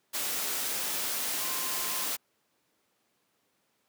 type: tone in noise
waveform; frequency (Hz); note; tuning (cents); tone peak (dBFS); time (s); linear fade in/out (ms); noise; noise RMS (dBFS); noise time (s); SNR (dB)
sine; 1046.5; C6; 0; -42; 1.39-2.06; 20; white; -32; 0.13-2.17; -13
effects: pink hiss -73 dBFS RMS until 3.88 s + high-pass 200 Hz 12 dB/octave